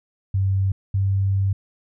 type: tone pair in turn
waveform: sine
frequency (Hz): 96.6 / 97.5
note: G2 / G2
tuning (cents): -25 / -9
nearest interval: unison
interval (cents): 16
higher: second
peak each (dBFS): -17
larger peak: neither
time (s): 0.34-0.72 / 0.94-1.53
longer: second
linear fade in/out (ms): 5
effects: none